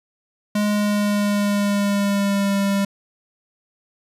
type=tone with pitch glide; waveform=square; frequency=208.1 to 198.59 Hz; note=G#3 to G3; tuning=+4 to +23 cents; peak=-18 dBFS; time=0.55-2.85 s; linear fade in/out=5 ms; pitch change=-81 cents; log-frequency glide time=0.66-2.56 s; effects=resampled to 32000 Hz